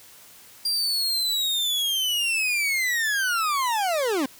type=linear sweep; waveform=40% pulse; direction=down; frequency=4790 to 248.1 Hz; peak=-21 dBFS; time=0.65-4.26 s; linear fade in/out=5 ms; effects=white hiss -49 dBFS RMS until 4.39 s